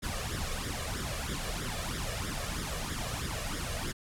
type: noise with flanger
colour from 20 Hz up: pink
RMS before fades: -35 dBFS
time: 0.02-3.93 s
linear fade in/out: 20 ms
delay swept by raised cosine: 0.56 to 1.76 ms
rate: 3.1 Hz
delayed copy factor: +0.7
effects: low-pass 11000 Hz 12 dB/octave